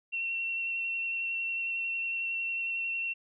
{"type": "tone with vibrato", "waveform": "sine", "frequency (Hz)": 2717, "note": "F7", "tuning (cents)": -48, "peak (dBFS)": -30, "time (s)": [0.12, 3.14], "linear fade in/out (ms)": 20, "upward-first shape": "sine", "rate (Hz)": 11, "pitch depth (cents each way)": 13, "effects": []}